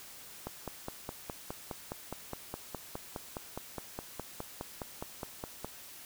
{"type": "click train", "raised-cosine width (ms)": 1, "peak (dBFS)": -23, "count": 26, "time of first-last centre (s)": [0.47, 5.646], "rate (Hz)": 4.83, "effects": ["white hiss -50 dBFS RMS until 6.05 s"]}